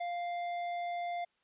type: tone with tanh clipping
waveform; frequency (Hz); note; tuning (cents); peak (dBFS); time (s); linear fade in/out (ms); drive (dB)
triangle; 698.5; F5; 0; -36; 0-1.25; 10; 15
effects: white hiss -75 dBFS RMS until 1.43 s + resampled to 8000 Hz